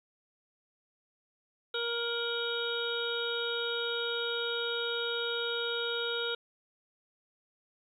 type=harmonic tone with a mistuned harmonic; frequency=470 Hz; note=A#4; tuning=14 cents sharp; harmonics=1 / 2 / 3 / 5 / 6 / 7 / 8; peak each=-35 / -47 / -36 / -47 / -43 / -41 / -36 dBFS; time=1.74-6.35 s; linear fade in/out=5 ms; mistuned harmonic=6; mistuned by=+92 cents; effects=11-bit